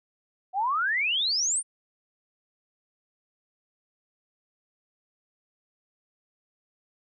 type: exponential sweep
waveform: sine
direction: up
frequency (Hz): 723 to 9397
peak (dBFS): -23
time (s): 0.53-1.63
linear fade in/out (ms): 50
effects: none